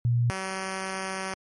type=tone pair in turn; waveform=sine / 5% pulse; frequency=119.4 / 190.3 Hz; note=A#2 / F#3; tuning=+42 / +49 cents; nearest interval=minor sixth; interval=807 cents; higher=second; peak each=-20 / -19 dBFS; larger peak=second; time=0.05-0.3 / 0.3-1.34 s; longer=second; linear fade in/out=0 ms; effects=MP3 48 kbps